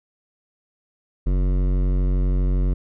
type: tone with hard clipping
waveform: sine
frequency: 46.25 Hz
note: F#1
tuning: in tune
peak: -19 dBFS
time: 1.26-2.74 s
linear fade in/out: 10 ms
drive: 15 dB
effects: none